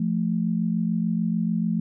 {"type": "tone pair together", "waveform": "sine", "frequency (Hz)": [173.19, 220], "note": ["F3", "A3"], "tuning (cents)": [-14, 0], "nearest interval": "major third", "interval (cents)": 414, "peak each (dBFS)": -24, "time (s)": [0, 1.8], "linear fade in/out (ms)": 5, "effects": []}